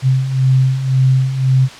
sine beating tone pair, 129.8 / 131.7 Hz, C3 / C3, -13 / +12 cents, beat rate 1.9 Hz, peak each -17 / -11 dBFS, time 0.02-1.69 s, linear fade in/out 50 ms, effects white hiss -34 dBFS RMS until 1.79 s + low-pass 5000 Hz 12 dB/octave

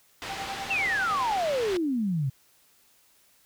white low-pass noise, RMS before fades -37 dBFS, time 0.22-1.77 s, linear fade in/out 0 ms, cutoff 3300 Hz, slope 12 dB/octave
sine tone with tremolo, 784 Hz, G5, in tune, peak -32 dBFS, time 0.29-1.33 s, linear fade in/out 2 ms, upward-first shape sine, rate 9.9 Hz, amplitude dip 85%
sine exponential sweep, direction down, 2784 to 126.6 Hz, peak -24 dBFS, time 0.7-2.3 s, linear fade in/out 10 ms
effects white hiss -62 dBFS RMS until 3.45 s

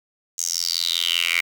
10% pulse tone with high-pass filter sweep, 85.2 Hz, F2, 42 cents flat, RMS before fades -23 dBFS, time 0.38-1.41 s, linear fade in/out 5 ms, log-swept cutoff 6700 to 2200 Hz, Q 6.3, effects none

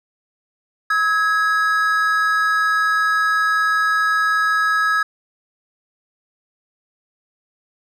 triangle tone pair together, 1284.3 / 1659 Hz, E6 / G#6, -46 / -2 cents, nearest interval major third, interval 444 cents, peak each -16 dBFS, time 0.9-5.03 s, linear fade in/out 5 ms, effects none

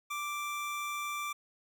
25% pulse tone, 1174.7 Hz, D6, in tune, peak -31 dBFS, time 0.1-1.33 s, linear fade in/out 10 ms, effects none

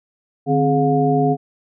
sine tone cluster, 151 / 263.6 / 419.5 / 714 Hz, D3 / C4 / G#4 / F5, +48 / +13 / +17 / +38 cents, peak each -19 dBFS, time 0.46-1.37 s, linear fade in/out 50 ms, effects none

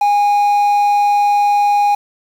triangle tone with quantisation, 820 Hz, G#5, 22 cents flat, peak -8 dBFS, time 0.01-1.95 s, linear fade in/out 5 ms, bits 6, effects none

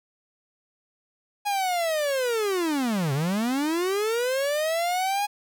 45% pulse linear two-way sweep, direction down then up, 830.6 to 130.81 to 830.6 Hz, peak -23 dBFS, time 1.45-5.27 s, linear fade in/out 20 ms, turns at 3.13 s, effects none

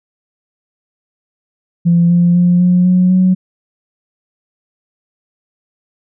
sine tone with pitch steps, 171.1 / 173.79 / 176.52 / 179.3 / 182.11 / 184.98 Hz, F3 / F3 / F3 / F3 / F#3 / F#3, -35 / -8 / +19 / +46 / -27 / 0 cents, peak -6 dBFS, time 1.85-3.35 s, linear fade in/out 20 ms, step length 250 ms, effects tanh soft clip ceiling -2 dBFS

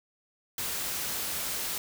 white noise, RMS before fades -33 dBFS, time 0.58-1.78 s, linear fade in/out 2 ms, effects none

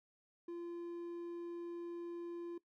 triangle tone, 343.8 Hz, F4, 27 cents flat, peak -40 dBFS, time 0.48-2.58 s, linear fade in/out 5 ms, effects noise-tail reverb RT60 0.1 s tail -19 dB re dry

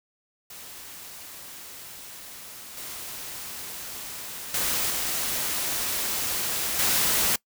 white noise with level steps, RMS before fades -42 / -37 / -26 / -28 / -23 dBFS, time 0.5-7.36 s, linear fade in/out 5 ms, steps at 2.77 / 4.54 / 4.9 / 6.79 s, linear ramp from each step 2 ms, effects noise-tail reverb RT60 0.1 s tail -23 dB re dry

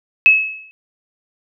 sine tone with exponential decay, 2584 Hz, E7, 35 cents flat, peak -3 dBFS, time 0.26-0.71 s, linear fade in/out 0 ms, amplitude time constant 97 ms, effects none

